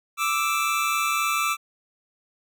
25% pulse tone pair together, 1174.7 / 1318.6 Hz, D6 / E6, 0 / 0 cents, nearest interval major second, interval 200 cents, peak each -21 dBFS, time 0.17-1.57 s, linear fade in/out 50 ms, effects none

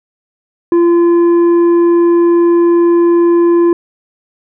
sine tone with tanh clipping, 342.8 Hz, F4, 32 cents flat, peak -7 dBFS, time 0.72-3.73 s, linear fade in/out 2 ms, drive 6 dB, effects none

